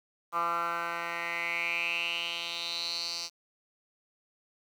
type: tone with band-pass filter sweep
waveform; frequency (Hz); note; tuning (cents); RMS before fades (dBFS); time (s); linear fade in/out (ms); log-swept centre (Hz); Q
10% pulse; 170; F3; -46; -33; 0.32-3.3; 50; 1200 to 5100; 6.4
effects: 9-bit